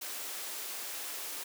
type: high-pass noise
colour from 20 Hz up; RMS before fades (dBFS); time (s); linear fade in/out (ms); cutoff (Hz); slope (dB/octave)
white; -40; 0.01-1.44; 10; 290; 24
effects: none